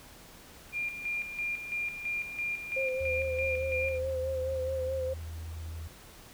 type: tone with tremolo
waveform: sine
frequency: 2400 Hz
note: D7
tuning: 37 cents sharp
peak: -30 dBFS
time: 0.72-4 s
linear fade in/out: 50 ms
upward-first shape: square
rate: 3 Hz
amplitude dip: 60%
type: tone with vibrato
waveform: sine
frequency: 523.3 Hz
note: C5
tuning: in tune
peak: -30 dBFS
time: 2.76-5.14 s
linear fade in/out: 10 ms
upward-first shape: sine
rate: 4.7 Hz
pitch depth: 34 cents each way
type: tone with pitch glide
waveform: sine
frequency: 80.3 to 81.19 Hz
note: E2 to E2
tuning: -45 to -26 cents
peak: -37 dBFS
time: 3-5.88 s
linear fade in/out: 10 ms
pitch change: +19 cents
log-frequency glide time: 4.82-5.31 s
effects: pink hiss -52 dBFS RMS until 6.33 s

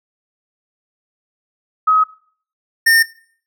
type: tone pair in turn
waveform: sine / square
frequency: 1270 / 1818.4 Hz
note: D#6 / A#6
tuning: +35 / -43 cents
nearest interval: tritone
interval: 622 cents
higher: second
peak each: -9 dBFS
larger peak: neither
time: 1.87-2.04 / 2.86-3.03 s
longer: neither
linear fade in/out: 10 ms
effects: noise-tail reverb RT60 0.5 s tail -19 dB re dry

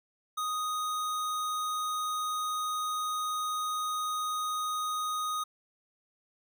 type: tone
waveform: square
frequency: 1244.5 Hz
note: D#6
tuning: in tune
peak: -31 dBFS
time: 0.37-5.44 s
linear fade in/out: 10 ms
effects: none

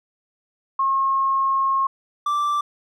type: tone pair in turn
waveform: sine / triangle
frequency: 1080 / 1171.7 Hz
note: C#6 / D6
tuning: -45 / -4 cents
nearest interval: minor second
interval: 141 cents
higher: second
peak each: -17 dBFS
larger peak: neither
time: 0.79-1.87 / 2.26-2.61 s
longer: first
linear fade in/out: 5 ms
effects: none

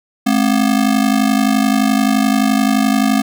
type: ring-modulated tone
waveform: square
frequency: 240 Hz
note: B3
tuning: 49 cents flat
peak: -9 dBFS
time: 0.26-3.22 s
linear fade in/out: 10 ms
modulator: 25.8 Hz
effects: none

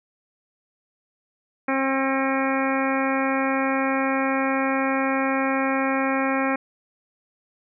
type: harmonic tone with a mistuned harmonic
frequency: 268 Hz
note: C4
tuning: 42 cents sharp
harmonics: 1 / 2 / 3 / 4 / 5 / 6 / 7 / 8 / 9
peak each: -24 / -27 / -29 / -30 / -31 / -32 / -32 / -33 / -34 dBFS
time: 1.68-6.56 s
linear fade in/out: 5 ms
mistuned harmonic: 8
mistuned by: +44 cents
effects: none

